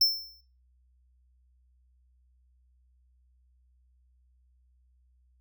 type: tone with exponential decay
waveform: square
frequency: 5340 Hz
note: E8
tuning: 22 cents sharp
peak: -17 dBFS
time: 0.01-0.41 s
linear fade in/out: 5 ms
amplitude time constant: 85 ms
effects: noise-tail reverb RT60 0.3 s tail -18 dB re dry + added 62 Hz sine -62 dBFS peak until 5.4 s